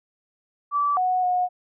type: tone with pitch steps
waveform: sine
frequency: 1157 / 736 / 725 Hz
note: D6 / F#5 / F#5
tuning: -26 / -9 / -35 cents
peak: -19 dBFS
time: 0.71-1.49 s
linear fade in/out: 50 ms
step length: 260 ms
effects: none